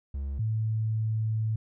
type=tone pair in turn; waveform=triangle / sine; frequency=69.3 / 110.01 Hz; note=C#2 / A2; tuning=0 / 0 cents; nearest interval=minor sixth; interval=800 cents; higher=second; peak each=-28 / -25 dBFS; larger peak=second; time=0.14-0.39 / 0.39-1.56 s; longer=second; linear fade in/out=5 ms; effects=none